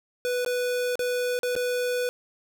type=tone with dropouts; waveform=square; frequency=493.9 Hz; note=B4; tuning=in tune; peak=-25 dBFS; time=0.25-2.09 s; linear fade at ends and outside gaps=0 ms; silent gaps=0.448-0.462 / 0.955-0.993 / 1.39-1.432 / 1.553-1.563 s; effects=none